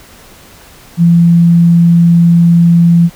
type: tone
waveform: sine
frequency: 170 Hz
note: F3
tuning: 46 cents flat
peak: -3 dBFS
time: 0.97-3.1 s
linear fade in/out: 50 ms
effects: pink hiss -38 dBFS RMS until 3.15 s